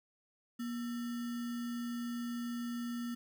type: tone with sample-and-hold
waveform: sine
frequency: 238.6 Hz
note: A#3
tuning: 41 cents sharp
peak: -36 dBFS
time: 0.59-3.15 s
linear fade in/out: 10 ms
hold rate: 1575 Hz
effects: none